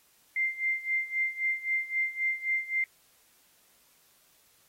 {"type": "tone with tremolo", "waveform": "sine", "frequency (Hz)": 2093, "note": "C7", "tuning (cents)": 0, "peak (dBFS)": -24, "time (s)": [0.36, 2.84], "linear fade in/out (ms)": 2, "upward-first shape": "sine", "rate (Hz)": 3.8, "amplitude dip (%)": 85, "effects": ["white hiss -64 dBFS RMS until 4.68 s", "AAC 48 kbps"]}